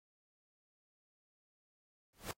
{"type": "noise with exponential growth", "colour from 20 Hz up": "pink", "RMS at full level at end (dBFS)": -38, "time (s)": [2.13, 2.31], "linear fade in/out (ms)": 1, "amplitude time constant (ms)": 39, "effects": ["noise-tail reverb RT60 0.1 s tail -26 dB re dry", "AAC 48 kbps"]}